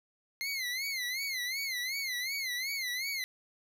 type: tone with vibrato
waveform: 25% pulse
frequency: 2093 Hz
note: C7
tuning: in tune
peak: -29 dBFS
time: 0.41-3.24 s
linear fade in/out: 0 ms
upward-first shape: sine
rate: 2.7 Hz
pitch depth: 130 cents each way
effects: none